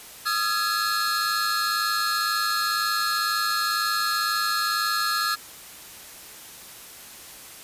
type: tone cluster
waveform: 45% pulse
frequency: 1244 / 1346 / 1679 / 4268 Hz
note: D#6 / E6 / G#6 / C8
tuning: -1 / +36 / +18 / +34 cents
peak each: -28 dBFS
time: 0.25-5.36 s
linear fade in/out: 20 ms
effects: white hiss -43 dBFS RMS until 7.63 s + resampled to 32000 Hz